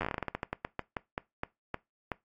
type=slowing click train; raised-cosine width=0.5 ms; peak=-17 dBFS; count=21; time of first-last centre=0.01-2.118 s; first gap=10 ms; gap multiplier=1.21; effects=noise-tail reverb RT60 0.2 s tail -21 dB re dry + AAC 48 kbps

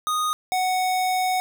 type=tone pair in turn; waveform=square; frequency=1240 / 741.2 Hz; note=D#6 / F#5; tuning=-6 / +3 cents; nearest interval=major sixth; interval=891 cents; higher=first; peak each=-22 / -21 dBFS; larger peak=second; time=0.07-0.33 / 0.52-1.4 s; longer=second; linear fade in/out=0 ms; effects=none

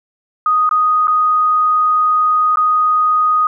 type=tone with dropouts; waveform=sine; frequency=1244.5 Hz; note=D#6; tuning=in tune; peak=-10 dBFS; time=0.46-3.47 s; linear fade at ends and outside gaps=2 ms; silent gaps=0.692-0.711 / 1.072-1.08 / 2.558-2.571 s; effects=none

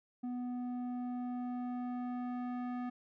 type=tone with low-pass filter sweep; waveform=square; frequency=246.9 Hz; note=B3; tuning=in tune; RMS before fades=-39 dBFS; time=0.23-2.9 s; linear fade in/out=10 ms; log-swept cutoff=540 to 1400 Hz; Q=0.96; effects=none

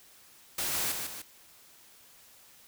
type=noise with echo; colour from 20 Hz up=white; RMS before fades=-32 dBFS; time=0.58-0.92 s; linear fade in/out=5 ms; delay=150 ms; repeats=2; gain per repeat=-5 dB; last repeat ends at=1.22 s; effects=white hiss -57 dBFS RMS until 2.67 s

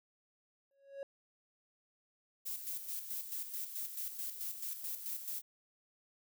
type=tone with exponential growth; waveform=triangle; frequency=553 Hz; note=C#5; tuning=4 cents flat; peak=-36 dBFS; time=0.71-1.03 s; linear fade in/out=1 ms; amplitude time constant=68 ms
type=noise with tremolo; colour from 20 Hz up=violet; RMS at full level=-40 dBFS; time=2.45-5.42 s; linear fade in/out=20 ms; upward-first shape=square; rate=4.6 Hz; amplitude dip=55%
effects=none

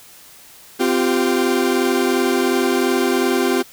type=chord; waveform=40% pulse; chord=C suspended fourth; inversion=none; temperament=equal with one note detuned; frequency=257.9 / 349.2 / 392 Hz; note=C4 / F4 / G4; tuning=-25 / 0 / 0 cents; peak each=-19 dBFS; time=0.79-3.63 s; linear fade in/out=20 ms; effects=white hiss -44 dBFS RMS until 3.72 s

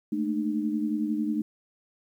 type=tone cluster; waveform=sine; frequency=216.7 / 227.7 / 303 Hz; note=A3 / A#3 / D#4; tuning=-26 / -40 / -46 cents; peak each=-29 / -33 / -28 dBFS; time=0.12-1.42 s; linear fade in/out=5 ms; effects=10-bit

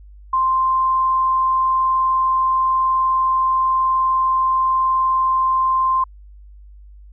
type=tone; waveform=sine; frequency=1046.5 Hz; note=C6; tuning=in tune; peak=-14 dBFS; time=0.33-6.04 s; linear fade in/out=5 ms; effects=added 50 Hz sine -39 dBFS peak until 7.12 s

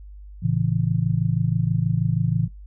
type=chord; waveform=sine; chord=A major; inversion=none; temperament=equal with one note detuned; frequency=112.31 / 138.59 / 164.81 Hz; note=A2 / C#3 / E3; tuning=+36 / 0 / 0 cents; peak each=-23 dBFS; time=0.42-2.48 s; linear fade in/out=20 ms; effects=noise-tail reverb RT60 0.2 s tail -25 dB re dry + added 50 Hz sine -38 dBFS peak until 2.66 s

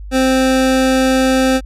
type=tone; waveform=25% pulse; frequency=261.6 Hz; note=C4; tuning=in tune; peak=-7 dBFS; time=0.11-1.61 s; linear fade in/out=50 ms; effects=added 50 Hz sine -27 dBFS peak until 1.65 s + low-pass 11000 Hz 12 dB/octave

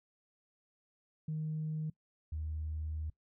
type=tone pair in turn; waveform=sine; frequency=155.56 / 77.78 Hz; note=D#3 / D#2; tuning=0 / 0 cents; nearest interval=octave; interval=1200 cents; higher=first; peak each=-33 / -35 dBFS; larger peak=first; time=1.28-1.9 / 2.32-3.1 s; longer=second; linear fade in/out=5 ms; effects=noise-tail reverb RT60 0.1 s tail -22 dB re dry + tanh soft clip ceiling -30 dBFS

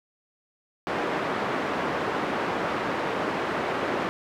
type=band-pass noise; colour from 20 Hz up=pink; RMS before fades=-28 dBFS; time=0.87-4.09 s; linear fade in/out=0 ms; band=280 to 1700 Hz; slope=12 dB/octave; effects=none

